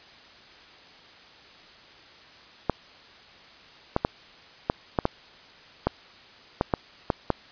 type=clicks; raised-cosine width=1 ms; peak=-7 dBFS; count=11; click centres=2.697 / 3.964 / 4.049 / 4.699 / 4.988 / 5.054 / 5.87 / 6.611 / 6.738 / 7.102 / 7.303 s; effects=white hiss -50 dBFS RMS until 7.51 s + resampled to 11025 Hz